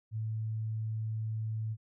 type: tone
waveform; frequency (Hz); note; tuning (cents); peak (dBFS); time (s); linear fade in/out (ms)
sine; 110; A2; 0; -32; 0.11-1.77; 50
effects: none